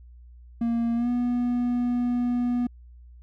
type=tone with pitch glide; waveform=triangle; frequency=233.1 to 243.7 Hz; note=A#3 to B3; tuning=0 to -23 cents; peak=-20 dBFS; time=0.61-2.67 s; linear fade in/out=5 ms; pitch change=+77 cents; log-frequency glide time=0.95-1.09 s; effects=added 60 Hz sine -45 dBFS peak until 3.22 s